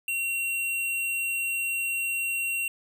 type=tone; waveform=square; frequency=2742 Hz; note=F7; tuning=32 cents flat; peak=-27 dBFS; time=0.08-2.68 s; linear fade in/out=2 ms; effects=none